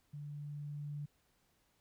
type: tone with level ramp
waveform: sine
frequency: 146.3 Hz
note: D3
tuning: 6 cents flat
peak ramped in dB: -43 to -39 dBFS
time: 0.13-1.06 s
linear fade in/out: 10 ms
effects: pink hiss -75 dBFS RMS until 1.8 s